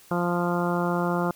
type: harmonic tone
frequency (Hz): 174.61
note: F3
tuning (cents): 0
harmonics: 1 / 2 / 3 / 4 / 5 / 6 / 7 / 8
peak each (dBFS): -26 / -29 / -31 / -32 / -33 / -34 / -34 / -35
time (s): 0.11-1.31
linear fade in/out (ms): 2
effects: white hiss -53 dBFS RMS until 1.35 s